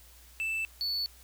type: tone pair in turn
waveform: triangle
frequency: 2646 / 4450 Hz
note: E7 / C#8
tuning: +6 / +6 cents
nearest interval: major sixth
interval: 900 cents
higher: second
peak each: -28 dBFS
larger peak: neither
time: 0.4-0.65 / 0.81-1.06 s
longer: neither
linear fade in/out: 0 ms
effects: added 60 Hz sine -55 dBFS peak until 1.23 s + white hiss -57 dBFS RMS until 1.23 s